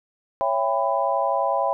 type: chord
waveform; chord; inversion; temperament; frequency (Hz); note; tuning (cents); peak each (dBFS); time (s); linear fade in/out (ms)
sine; C# half-diminished seventh; none; just; 554.4 / 665.2 / 798.3 / 997.9; C#5 / E5 / G5 / B5; 0 / +16 / +31 / +18; -25; 0.41-1.73; 0
effects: none